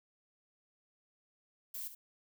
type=noise with echo; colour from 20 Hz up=violet; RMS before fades=-42 dBFS; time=1.74-1.88 s; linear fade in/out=5 ms; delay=70 ms; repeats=1; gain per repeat=-10 dB; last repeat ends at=1.95 s; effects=none